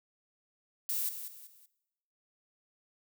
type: noise with echo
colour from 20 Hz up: violet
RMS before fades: -33 dBFS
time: 0.89-1.09 s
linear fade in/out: 2 ms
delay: 190 ms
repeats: 3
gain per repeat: -9 dB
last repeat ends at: 1.66 s
effects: noise-tail reverb RT60 0.9 s tail -18 dB re dry